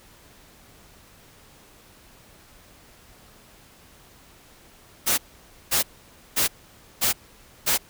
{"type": "noise bursts", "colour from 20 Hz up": "white", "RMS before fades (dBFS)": -21, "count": 5, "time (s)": [5.06, 7.78], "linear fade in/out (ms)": 20, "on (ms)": 120, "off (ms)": 530, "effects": ["pink hiss -52 dBFS RMS until 7.89 s"]}